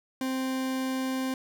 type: tone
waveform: 40% pulse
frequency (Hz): 261.6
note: C4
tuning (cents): 0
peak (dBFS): -27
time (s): 0.21-1.34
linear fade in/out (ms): 2
effects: none